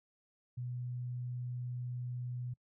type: tone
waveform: sine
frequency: 123.47 Hz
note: B2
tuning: in tune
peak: -37 dBFS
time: 0.57-2.54 s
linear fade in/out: 10 ms
effects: noise-tail reverb RT60 0.1 s tail -25 dB re dry